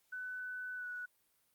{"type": "tone with pitch glide", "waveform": "sine", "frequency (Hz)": [1500, 1474.2], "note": ["F#6", "F#6"], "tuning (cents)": [23, -7], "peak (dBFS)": -40, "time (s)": [0.12, 1.06], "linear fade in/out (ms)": 10, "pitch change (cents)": -30, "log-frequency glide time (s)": [0.75, 0.86], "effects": ["white hiss -75 dBFS RMS until 1.54 s", "Opus 48 kbps"]}